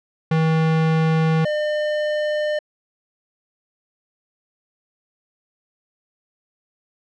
square tone pair in turn, 160 / 602.7 Hz, D#3 / D5, +49 / +45 cents, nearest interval octave + major seventh, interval 2296 cents, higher second, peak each -16 / -20 dBFS, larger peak first, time 0.31-1.45 / 1.45-2.59 s, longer neither, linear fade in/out 5 ms, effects low-pass 3000 Hz 12 dB/octave

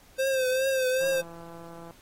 square tone with vibrato, 523.3 Hz, C5, in tune, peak -24 dBFS, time 0.18-1.22 s, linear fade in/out 20 ms, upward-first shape triangle, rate 2.5 Hz, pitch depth 59 cents each way
click train, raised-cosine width 1 ms, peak -32 dBFS, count 152, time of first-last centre 1.01-1.909 s, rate 168 Hz
effects pink hiss -57 dBFS RMS until 2.01 s + AAC 48 kbps

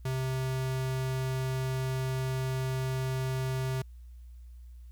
square tone, 130.81 Hz, C3, in tune, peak -30 dBFS, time 0.05-3.82 s, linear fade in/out 5 ms, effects added 60 Hz sine -45 dBFS peak until 4.91 s + white hiss -73 dBFS RMS until 4.91 s

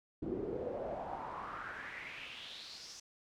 brown noise with band-pass filter sweep, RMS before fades -43 dBFS, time 0.22-3 s, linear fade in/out 5 ms, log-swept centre 310 to 6000 Hz, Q 4.6, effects none

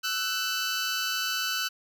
15% pulse tone pair together, 1324.4 / 1500 Hz, E6 / F#6, +8 / +23 cents, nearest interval major second, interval 215 cents, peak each -26 / -22 dBFS, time 0.03-1.69 s, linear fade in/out 20 ms, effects none

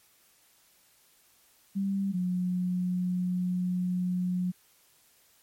sine tone pair in turn, 196 / 180.68 Hz, G3 / F#3, 0 / -41 cents, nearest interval minor second, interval 141 cents, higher first, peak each -26 dBFS, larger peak neither, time 1.75-2.13 / 2.13-4.52 s, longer second, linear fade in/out 20 ms, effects white hiss -63 dBFS RMS until 5.42 s + MP3 64 kbps

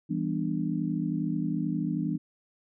sine chord, E minor seventh, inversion none, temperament just, 164.81 / 197.78 / 247.2 / 296.7 Hz, E3 / G3 / B3 / D4, 0 / +16 / +2 / +18 cents, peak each -31 / -33 / -33 / -32 dBFS, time 0.09-2.18 s, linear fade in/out 20 ms, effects none

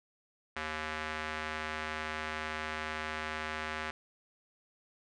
square tone with band-pass filter, 77.78 Hz, D#2, in tune, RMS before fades -38 dBFS, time 0.56-3.91 s, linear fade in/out 5 ms, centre 1800 Hz, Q 1.3, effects resampled to 22050 Hz

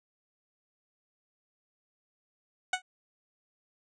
15% pulse tone with exponential decay, 740 Hz, F#5, in tune, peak -17 dBFS, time 2.73-2.82 s, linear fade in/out 5 ms, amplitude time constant 19 ms, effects resampled to 22050 Hz

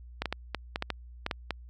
clicks, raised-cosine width 0.3 ms, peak -14 dBFS, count 10, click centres 0.22 / 0.257 / 0.326 / 0.547 / 0.759 / 0.824 / 0.903 / 1.264 / 1.312 / 1.507 s, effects added 60 Hz sine -45 dBFS peak until 1.69 s + AAC 64 kbps

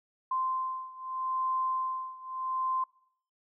sine beating tone pair, 1040 / 1040.8 Hz, C6 / C6, -11 / -9 cents, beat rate 0.8 Hz, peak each -32 / -34 dBFS, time 0.31-2.84 s, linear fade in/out 5 ms, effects noise-tail reverb RT60 0.7 s tail -25 dB re dry

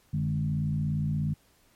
sine tone with frequency modulation, 150 Hz, D3, 37 cents sharp, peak -25 dBFS, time 0.13-1.34 s, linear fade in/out 10 ms, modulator 57 Hz, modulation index 0.95, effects pink hiss -64 dBFS RMS until 1.75 s + MP3 64 kbps

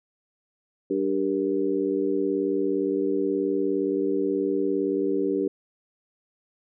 harmonic tone with a mistuned harmonic, 98 Hz, G2, in tune, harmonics 2 / 3 / 4 / 5, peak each -35 / -26 / -25 / -30 dBFS, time 0.9-5.48 s, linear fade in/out 5 ms, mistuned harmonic 5, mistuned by -68 cents, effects none

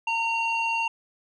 sine tone pair together, 914 / 2757 Hz, A#5 / F7, -34 / -23 cents, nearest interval octave + perfect fifth, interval 1911 cents, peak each -24 dBFS, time 0.07-0.88 s, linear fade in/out 5 ms, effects tanh soft clip ceiling -20 dBFS

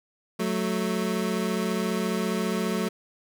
25% pulse tone pair together, 185 / 219.7 Hz, F#3 / A3, 0 / -2 cents, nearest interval minor third, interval 298 cents, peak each -24 dBFS, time 0.39-2.89 s, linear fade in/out 10 ms, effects none

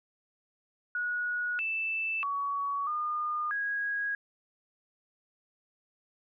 sine tone with pitch steps, 1457 / 2645 / 1126 / 1216 / 1649 Hz, F#6 / E7 / C#6 / D#6 / G#6, -27 / +5 / +27 / -40 / -13 cents, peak -29 dBFS, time 0.95-4.15 s, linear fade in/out 2 ms, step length 640 ms, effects none

